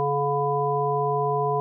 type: harmonic tone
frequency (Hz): 142.4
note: C#3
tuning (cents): +47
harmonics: 1 / 3 / 5 / 7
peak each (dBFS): -29 / -25 / -27 / -26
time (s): 0-1.6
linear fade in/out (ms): 0
effects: none